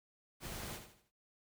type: noise with echo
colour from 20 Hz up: pink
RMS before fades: -45 dBFS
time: 0.4-0.8 s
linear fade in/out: 50 ms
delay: 79 ms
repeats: 4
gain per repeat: -8 dB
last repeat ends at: 1.116 s
effects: none